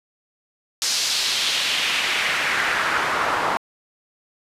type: noise with band-pass filter sweep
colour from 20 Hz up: pink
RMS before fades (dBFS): -22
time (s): 0.82-3.57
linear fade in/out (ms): 0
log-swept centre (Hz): 5400 to 990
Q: 1.8
effects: resampled to 32000 Hz